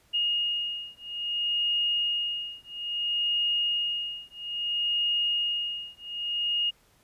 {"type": "beating tone pair", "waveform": "sine", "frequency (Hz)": [2856, 2856.6], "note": ["F7", "F7"], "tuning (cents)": [38, 38], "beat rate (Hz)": 0.6, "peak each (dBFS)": -29, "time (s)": [0.13, 6.71], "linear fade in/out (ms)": 20, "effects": ["pink hiss -63 dBFS RMS until 7.03 s", "resampled to 32000 Hz"]}